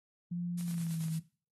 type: tone with pitch glide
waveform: sine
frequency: 174.61 to 161.05 Hz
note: F3 to E3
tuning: 0 to -40 cents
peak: -33 dBFS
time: 0.31-1.2 s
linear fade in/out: 10 ms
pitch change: -140 cents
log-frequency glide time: 0.61-1.01 s
type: noise with tremolo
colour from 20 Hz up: blue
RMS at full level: -45 dBFS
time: 0.57-1.19 s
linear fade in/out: 10 ms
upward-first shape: triangle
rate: 9.1 Hz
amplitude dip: 65%
type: clicks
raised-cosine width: 0.3 ms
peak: -39 dBFS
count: 12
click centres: 0.61 / 0.681 / 0.711 / 0.742 / 0.781 / 0.814 / 0.867 / 0.91 / 0.941 / 1.008 / 1.04 / 1.083 s
effects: noise-tail reverb RT60 0.4 s tail -17 dB re dry + AAC 32 kbps